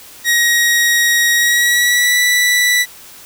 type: tone with pitch glide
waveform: sawtooth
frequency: 1890 to 1966.8 Hz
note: A#6 to B6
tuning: +23 to -8 cents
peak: -7 dBFS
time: 0.24-2.86 s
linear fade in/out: 50 ms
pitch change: +69 cents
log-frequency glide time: 1.34-2.19 s
effects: white hiss -38 dBFS RMS until 3.25 s

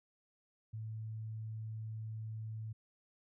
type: tone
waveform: sine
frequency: 110 Hz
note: A2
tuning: in tune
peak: -40 dBFS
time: 0.73-2.73 s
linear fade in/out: 10 ms
effects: none

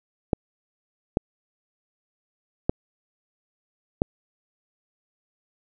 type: clicks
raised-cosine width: 2 ms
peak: -6 dBFS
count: 4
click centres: 0.332 / 1.171 / 2.695 / 4.019 s
effects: none

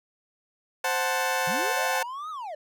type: chord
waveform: 20% pulse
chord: F# diminished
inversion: second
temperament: equal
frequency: 523.3 / 740 / 880 Hz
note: C5 / F#5 / A5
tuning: 0 / 0 / 0 cents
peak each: -24 dBFS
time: 0.84-2.03 s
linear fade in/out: 5 ms
type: linear two-way sweep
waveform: triangle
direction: up then down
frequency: 140 to 1294 to 575 Hz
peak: -31 dBFS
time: 1.47-2.55 s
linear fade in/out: 5 ms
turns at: 2.3 s
effects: none

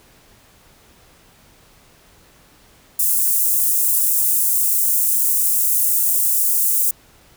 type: high-pass noise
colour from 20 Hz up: white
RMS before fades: -17 dBFS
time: 2.99-6.91 s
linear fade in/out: 5 ms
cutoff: 8200 Hz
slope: 24 dB/octave
effects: pink hiss -51 dBFS RMS until 7.36 s

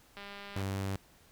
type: click train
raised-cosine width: 0.3 ms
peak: -30 dBFS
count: 91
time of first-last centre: 0.17-0.618 s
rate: 201 Hz
type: tone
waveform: sawtooth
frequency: 97.3 Hz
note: G2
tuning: 12 cents flat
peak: -29 dBFS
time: 0.56-0.96 s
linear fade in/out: 0 ms
effects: pink hiss -62 dBFS RMS until 1.31 s

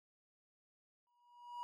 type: tone with exponential growth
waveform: triangle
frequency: 964 Hz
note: B5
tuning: 42 cents flat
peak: -38 dBFS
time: 1.07-1.63 s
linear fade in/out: 0 ms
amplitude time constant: 120 ms
effects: none

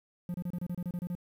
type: tone bursts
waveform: triangle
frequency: 176.3 Hz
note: F3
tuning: 17 cents sharp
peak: -30 dBFS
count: 11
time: 0.29-1.152 s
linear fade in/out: 2 ms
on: 52 ms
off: 29 ms
effects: 10-bit

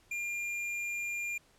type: tone with hard clipping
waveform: sine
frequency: 2400 Hz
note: D7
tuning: 37 cents sharp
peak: -35 dBFS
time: 0.11-1.38 s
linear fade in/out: 5 ms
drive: 12 dB
effects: pink hiss -65 dBFS RMS until 1.58 s + low-pass 11000 Hz 12 dB/octave

